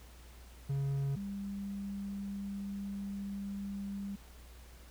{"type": "tone pair in turn", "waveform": ["triangle", "sine"], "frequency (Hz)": [138.5, 198.92], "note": ["C#3", "G3"], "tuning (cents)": [-1, 26], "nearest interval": "tritone", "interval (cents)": 627, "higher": "second", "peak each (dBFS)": [-29, -37], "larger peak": "first", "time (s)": [[0.69, 1.16], [1.16, 4.16]], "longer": "second", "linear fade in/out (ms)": 10, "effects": ["added 60 Hz sine -52 dBFS peak until 4.9 s", "pink hiss -59 dBFS RMS until 4.9 s"]}